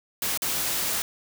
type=noise with dropouts; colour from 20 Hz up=white; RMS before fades=-27 dBFS; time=0.22-1.02 s; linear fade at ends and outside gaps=1 ms; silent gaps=0.375-0.42 s; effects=none